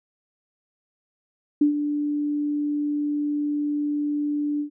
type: tone with ADSR envelope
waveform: sine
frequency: 293.7 Hz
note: D4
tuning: in tune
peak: -13 dBFS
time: 1.61-4.7 s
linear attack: 6 ms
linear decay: 110 ms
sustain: -9 dB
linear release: 100 ms
effects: none

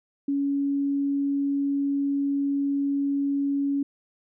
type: tone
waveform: sine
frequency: 280.3 Hz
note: C#4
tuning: 19 cents sharp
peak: -22 dBFS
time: 0.28-3.83 s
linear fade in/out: 5 ms
effects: none

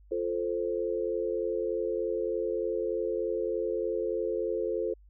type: chord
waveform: sine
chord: F major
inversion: none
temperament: equal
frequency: 349.2 / 440 / 523.3 Hz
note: F4 / A4 / C5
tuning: 0 / 0 / 0 cents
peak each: -33 / -31 / -33 dBFS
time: 0.11-4.94 s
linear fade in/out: 10 ms
effects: added 50 Hz sine -53 dBFS peak until 5.09 s

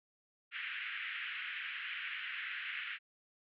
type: band-pass noise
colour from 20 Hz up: pink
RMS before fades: -42 dBFS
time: 0.51-2.99 s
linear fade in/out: 50 ms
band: 1500 to 3000 Hz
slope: 48 dB/octave
effects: none

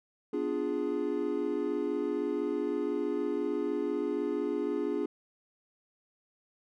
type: chord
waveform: triangle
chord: B diminished seventh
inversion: none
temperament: equal with one note detuned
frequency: 249.7 / 293.7 / 349.2 / 415.3 Hz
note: B3 / D4 / F4 / Ab4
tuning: +19 / 0 / 0 / 0 cents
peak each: -36 / -32 / -33 / -31 dBFS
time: 0.33-5.06 s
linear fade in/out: 5 ms
effects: none

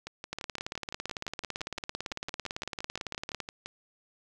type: two click trains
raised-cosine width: 0.2 ms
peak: -21 / -17 dBFS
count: 22 / 56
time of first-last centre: 0.07-3.66 / 0.33-3.403 s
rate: 5.85 / 17.9 Hz
effects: none

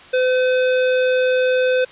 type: tone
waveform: square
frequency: 509 Hz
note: C5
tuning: 48 cents flat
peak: -15 dBFS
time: 0.13-1.85 s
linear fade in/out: 10 ms
effects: white hiss -42 dBFS RMS until 1.91 s + resampled to 8000 Hz

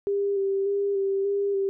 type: tone with vibrato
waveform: sine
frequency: 396.1 Hz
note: G4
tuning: 18 cents sharp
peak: -22 dBFS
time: 0.07-1.69 s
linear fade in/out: 0 ms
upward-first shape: square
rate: 1.7 Hz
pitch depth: 21 cents each way
effects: none

